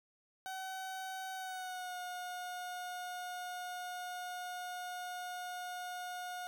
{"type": "tone with pitch glide", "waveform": "30% pulse", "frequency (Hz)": [758, 721.3], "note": ["F#5", "F#5"], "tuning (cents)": [42, -44], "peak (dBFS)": -38, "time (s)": [0.46, 6.47], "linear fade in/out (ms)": 0, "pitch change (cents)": -86, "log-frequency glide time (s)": [1.34, 1.98], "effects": []}